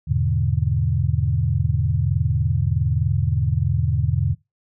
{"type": "chord", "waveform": "sine", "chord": "E dominant seventh", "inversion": "none", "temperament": "equal", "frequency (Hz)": [82.41, 103.83, 123.47, 146.83], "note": ["E2", "G#2", "B2", "D3"], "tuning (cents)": [0, 0, 0, 0], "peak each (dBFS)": -23, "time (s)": [0.07, 4.35], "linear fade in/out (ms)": 20, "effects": ["noise-tail reverb RT60 0.2 s tail -21 dB re dry"]}